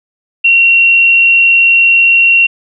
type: tone with frequency modulation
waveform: sine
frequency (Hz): 2739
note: F7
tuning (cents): -34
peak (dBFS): -4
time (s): 0.44-2.47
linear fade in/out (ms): 10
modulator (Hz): 53.4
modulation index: 0.36
effects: none